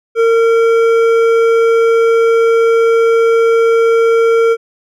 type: tone with hard clipping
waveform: triangle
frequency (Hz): 457.6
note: A#4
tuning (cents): -32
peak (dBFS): -9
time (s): 0.15-4.57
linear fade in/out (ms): 50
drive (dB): 13
effects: none